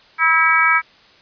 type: harmonic tone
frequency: 324.4 Hz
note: E4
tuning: 28 cents flat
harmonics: 3 / 4 / 5 / 6 / 7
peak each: -22 / -16 / -18 / -22 / -16 dBFS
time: 0.18-0.82 s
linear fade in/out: 50 ms
effects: white hiss -49 dBFS RMS until 1.21 s + resampled to 11025 Hz